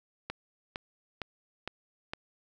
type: click train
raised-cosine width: 0.3 ms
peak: -19 dBFS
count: 5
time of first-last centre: 0.3-2.135 s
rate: 2.18 Hz
effects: none